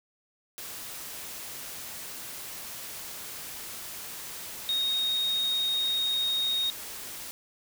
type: tone in noise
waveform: sine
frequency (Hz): 3729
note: A#7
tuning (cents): 0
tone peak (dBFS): -25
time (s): 4.69-6.7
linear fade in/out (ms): 0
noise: white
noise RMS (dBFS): -40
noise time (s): 0.58-7.31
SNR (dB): +12
effects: none